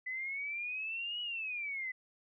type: exponential two-way sweep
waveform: sine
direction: up then down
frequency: 2000 to 2937 to 2000 Hz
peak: -36 dBFS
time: 0.06-1.92 s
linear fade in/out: 10 ms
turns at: 1.21 s
effects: none